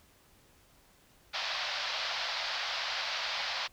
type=band-pass noise; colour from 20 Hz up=white; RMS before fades=-35 dBFS; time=1.33-3.68 s; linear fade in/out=20 ms; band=580 to 5000 Hz; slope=48 dB/octave; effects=pink hiss -63 dBFS RMS until 3.72 s